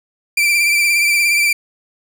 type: tone with vibrato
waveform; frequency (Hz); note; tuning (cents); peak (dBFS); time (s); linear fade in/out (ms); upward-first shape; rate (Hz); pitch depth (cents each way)
40% pulse; 2350; D7; +1; -11; 0.37-1.53; 5; triangle; 17; 44
effects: none